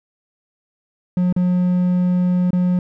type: tone with dropouts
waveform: triangle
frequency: 180 Hz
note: F#3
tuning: 47 cents flat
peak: -12 dBFS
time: 1.17-2.79 s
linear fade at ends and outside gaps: 2 ms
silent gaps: 1.326-1.363 / 2.506-2.531 s
effects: none